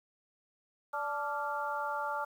harmonic tone with a mistuned harmonic, 291.7 Hz, D4, 12 cents flat, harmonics 2 / 3 / 4 / 5, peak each -40 / -36 / -39 / -38 dBFS, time 0.93-2.25 s, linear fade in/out 10 ms, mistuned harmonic 5, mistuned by -84 cents, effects 10-bit

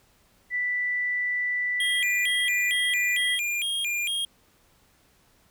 sine tone, 1975.5 Hz, B6, in tune, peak -24 dBFS, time 0.5-3.39 s, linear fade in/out 50 ms
square tone with vibrato, 2794 Hz, F7, in tune, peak -26 dBFS, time 1.8-4.25 s, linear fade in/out 2 ms, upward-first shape square, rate 2.2 Hz, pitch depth 260 cents each way
effects pink hiss -62 dBFS RMS until 5.5 s

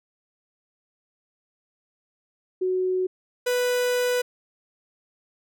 sine / 45% pulse tone pair in turn, 370.2 / 494.2 Hz, F#4 / B4, +1 / +1 cents, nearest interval perfect fourth, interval 500 cents, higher second, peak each -21 dBFS, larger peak neither, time 2.61-3.07 / 3.46-4.22 s, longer second, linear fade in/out 10 ms, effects none

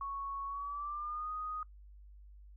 sine tone with pitch glide, 1108.7 to 1244.5 Hz, C#6 to D#6, 0 to 0 cents, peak -37 dBFS, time 0.01-1.63 s, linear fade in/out 2 ms, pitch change +200 cents, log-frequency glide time 0.46-1.31 s, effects noise-tail reverb RT60 0.1 s tail -23 dB re dry + added 50 Hz sine -52 dBFS peak until 2.56 s

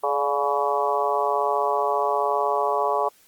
harmonic tone with a mistuned harmonic, 141.1 Hz, C#3, 31 cents sharp, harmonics 3 / 4 / 5 / 6 / 7 / 8, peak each -27 / -27 / -27 / -27 / -27 / -27 dBFS, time 0.03-3.09 s, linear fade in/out 10 ms, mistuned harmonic 4, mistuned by +57 cents, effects white hiss -57 dBFS RMS until 3.27 s + Opus 24 kbps

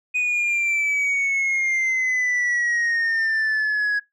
sine exponential sweep, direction down, 2489 to 1661.2 Hz, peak -16 dBFS, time 0.14-4 s, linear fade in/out 20 ms, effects noise-tail reverb RT60 0.2 s tail -23 dB re dry + tanh soft clip ceiling -18 dBFS

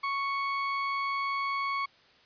30% pulse tone, 1108.7 Hz, C#6, in tune, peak -26 dBFS, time 0.03-1.86 s, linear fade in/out 10 ms, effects white hiss -60 dBFS RMS until 2.25 s + resampled to 11025 Hz

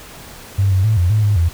sine tone with pitch steps, 98.2 / 94.4 / 109.2 / 88 / 107.3 / 103.4 / 84.3 Hz, G2 / F#2 / A2 / F2 / A2 / G#2 / E2, +4 / +35 / -13 / +14 / -43 / -7 / +39 cents, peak -11 dBFS, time 0.58-1.49 s, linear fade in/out 10 ms, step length 130 ms, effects pink hiss -37 dBFS RMS until 1.53 s

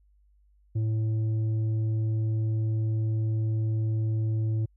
triangle tone with tanh clipping, 110 Hz, A2, in tune, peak -25 dBFS, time 0.75-4.66 s, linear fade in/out 10 ms, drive 10 dB, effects added 50 Hz sine -59 dBFS peak until 4.76 s

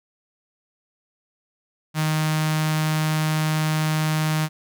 sawtooth tone with notch filter, 155.56 Hz, D#3, in tune, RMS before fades -22 dBFS, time 1.94-4.49 s, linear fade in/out 50 ms, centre 410 Hz, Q 0.74, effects none

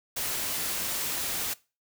white noise, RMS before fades -31 dBFS, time 0.16-1.54 s, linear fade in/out 10 ms, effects noise-tail reverb RT60 0.3 s tail -21 dB re dry

